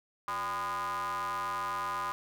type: ring-modulated tone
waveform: square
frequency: 107.6 Hz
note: A2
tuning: 38 cents flat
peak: -30 dBFS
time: 0.28-2.12 s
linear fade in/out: 0 ms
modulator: 1120 Hz
effects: none